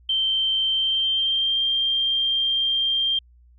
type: tone with pitch glide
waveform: sine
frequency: 3124 to 3182 Hz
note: G7 to G7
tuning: -7 to +25 cents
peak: -19 dBFS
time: 0.09-3.19 s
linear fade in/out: 5 ms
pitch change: +32 cents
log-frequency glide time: 0.71-1.61 s
effects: added 60 Hz sine -50 dBFS peak until 3.58 s